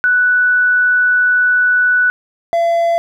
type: tone pair in turn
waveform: sine / triangle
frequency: 1483 / 677.6 Hz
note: F#6 / E5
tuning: +4 / +48 cents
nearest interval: octave + major second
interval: 1356 cents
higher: first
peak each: -9 dBFS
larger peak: neither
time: 0.04-2.1 / 2.53-2.98 s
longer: first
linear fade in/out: 0 ms
effects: none